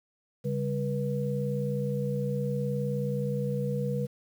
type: tone cluster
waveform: sine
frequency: 139.4 / 198.7 / 484.1 Hz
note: C#3 / G3 / B4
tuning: +10 / +24 / -35 cents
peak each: -30 / -33 / -32 dBFS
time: 0.44-4.07 s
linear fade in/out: 20 ms
effects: 9-bit